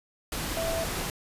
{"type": "tone in noise", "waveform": "sine", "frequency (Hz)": 659.3, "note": "E5", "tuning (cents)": 0, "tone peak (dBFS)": -29, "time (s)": [0.57, 0.84], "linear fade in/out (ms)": 2, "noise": "pink", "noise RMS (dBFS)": -32, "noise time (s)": [0.32, 1.1], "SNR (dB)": 0, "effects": ["resampled to 32000 Hz"]}